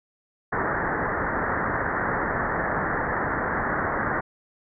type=low-pass noise; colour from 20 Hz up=white; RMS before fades=-26 dBFS; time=0.52-4.21 s; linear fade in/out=10 ms; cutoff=1900 Hz; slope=96 dB/octave; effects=none